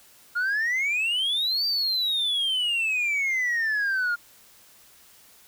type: exponential two-way sweep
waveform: sine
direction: up then down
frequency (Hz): 1400 to 4699 to 1400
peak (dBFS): -20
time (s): 0.35-4.16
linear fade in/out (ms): 20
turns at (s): 1.66
effects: tanh soft clip ceiling -21 dBFS + white hiss -54 dBFS RMS until 5.47 s